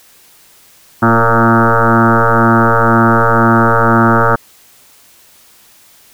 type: tone with frequency modulation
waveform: sine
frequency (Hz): 574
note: D5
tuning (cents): -40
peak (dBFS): -6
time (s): 1.02-4.36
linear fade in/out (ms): 10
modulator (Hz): 115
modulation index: 7.8
effects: white hiss -45 dBFS RMS until 6.13 s